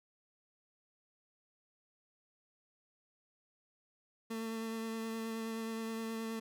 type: tone with vibrato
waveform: 30% pulse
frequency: 224.7 Hz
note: A3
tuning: 37 cents sharp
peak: -35 dBFS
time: 4.3-6.4 s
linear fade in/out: 10 ms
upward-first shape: sine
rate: 9.5 Hz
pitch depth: 13 cents each way
effects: none